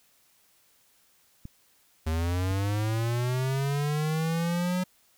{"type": "clicks", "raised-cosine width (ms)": 5, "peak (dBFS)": -27, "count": 2, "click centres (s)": [1.454, 2.511]}
{"type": "linear sweep", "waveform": "square", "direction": "up", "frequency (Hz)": [78, 184.1], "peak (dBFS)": -26, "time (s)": [2.06, 4.84], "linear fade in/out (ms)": 10}
{"effects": ["white hiss -64 dBFS RMS until 5.17 s"]}